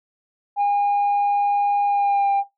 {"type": "tone with pitch glide", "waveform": "sine", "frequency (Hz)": [813, 796.3], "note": ["G#5", "G5"], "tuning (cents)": [-37, 27], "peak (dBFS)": -14, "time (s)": [0.56, 2.44], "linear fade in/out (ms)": 50, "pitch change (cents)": -36, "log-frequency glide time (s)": [1.85, 2.33], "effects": ["noise-tail reverb RT60 0.2 s tail -17 dB re dry", "tanh soft clip ceiling -15 dBFS"]}